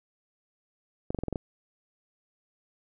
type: clicks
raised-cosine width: 2 ms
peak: -17 dBFS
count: 7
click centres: 1.105 / 1.147 / 1.188 / 1.236 / 1.283 / 1.327 / 1.358 s
effects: none